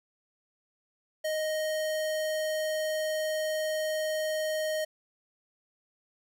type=tone with vibrato; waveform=square; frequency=622.3 Hz; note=D#5; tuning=in tune; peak=-29 dBFS; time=1.24-4.85 s; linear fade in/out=10 ms; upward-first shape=triangle; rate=20 Hz; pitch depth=15 cents each way; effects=11-bit